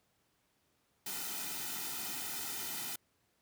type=noise with comb filter; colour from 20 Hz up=white; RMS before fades=-40 dBFS; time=1.06-2.96 s; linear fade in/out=5 ms; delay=1.8 ms; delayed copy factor=-0.8; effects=pink hiss -75 dBFS RMS until 3.41 s + high-pass 80 Hz 12 dB/octave